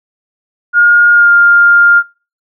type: tone with pitch glide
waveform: sine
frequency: 1424 to 1403.6 Hz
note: F6 to F6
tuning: +33 to +8 cents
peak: -3 dBFS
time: 0.73-2.03 s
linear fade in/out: 50 ms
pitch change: -25 cents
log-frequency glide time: 1.13-1.31 s
effects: noise-tail reverb RT60 0.4 s tail -26 dB re dry